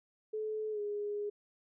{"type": "tone with pitch glide", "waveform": "sine", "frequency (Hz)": [431.8, 413.3], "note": ["A4", "G#4"], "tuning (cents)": [-33, -8], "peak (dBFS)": -34, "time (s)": [0.33, 1.3], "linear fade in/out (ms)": 10, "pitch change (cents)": -75, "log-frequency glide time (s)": [0.71, 0.8], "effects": []}